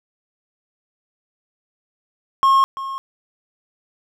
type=tone with echo; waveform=triangle; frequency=1080 Hz; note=C#6; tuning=45 cents flat; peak=-9 dBFS; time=2.43-2.64 s; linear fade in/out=0 ms; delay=340 ms; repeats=1; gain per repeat=-14 dB; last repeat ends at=2.98 s; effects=none